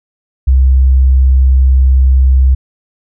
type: tone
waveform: sine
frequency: 65.41 Hz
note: C2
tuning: in tune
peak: -4 dBFS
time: 0.47-2.55 s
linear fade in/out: 10 ms
effects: none